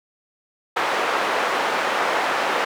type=band-pass noise; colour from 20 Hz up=white; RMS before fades=-22 dBFS; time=0.76-2.65 s; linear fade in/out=10 ms; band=460 to 1400 Hz; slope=12 dB/octave; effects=none